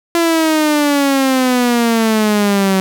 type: exponential sweep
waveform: sawtooth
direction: down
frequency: 340.6 to 188.9 Hz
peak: -7 dBFS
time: 0.15-2.8 s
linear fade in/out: 0 ms
effects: none